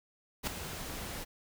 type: noise with ADSR envelope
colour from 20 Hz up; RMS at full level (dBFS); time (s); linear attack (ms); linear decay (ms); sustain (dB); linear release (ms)
pink; -31; 0.43-1.25; 42; 6; -10; 25
effects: none